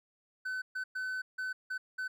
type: tone bursts at uneven times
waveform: triangle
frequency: 1515 Hz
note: F#6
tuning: 40 cents sharp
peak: -32 dBFS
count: 6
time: 0.45-0.62 / 0.75-0.84 / 0.95-1.22 / 1.38-1.53 / 1.7-1.78 / 1.98-2.08 s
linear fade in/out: 10 ms
effects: none